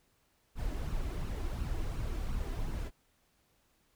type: noise with flanger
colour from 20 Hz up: brown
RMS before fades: -35 dBFS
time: 0.55-2.91 s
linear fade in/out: 50 ms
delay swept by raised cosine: 0.71 to 3.01 ms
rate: 2.8 Hz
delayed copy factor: +0.5
effects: pink hiss -72 dBFS RMS until 3.95 s